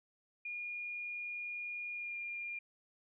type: tone with pitch glide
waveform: sine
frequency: 2430 to 2405 Hz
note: D#7 to D7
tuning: -42 to +41 cents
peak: -39 dBFS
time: 0.45-2.59 s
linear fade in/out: 5 ms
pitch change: -17 cents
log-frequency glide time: 1.93-2.16 s
effects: none